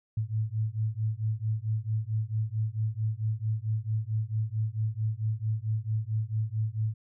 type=beating tone pair; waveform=sine; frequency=107.2 / 111.7 Hz; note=A2 / A2; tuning=-45 / +27 cents; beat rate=4.5 Hz; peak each=-30 dBFS; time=0.17-6.94 s; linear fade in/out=5 ms; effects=none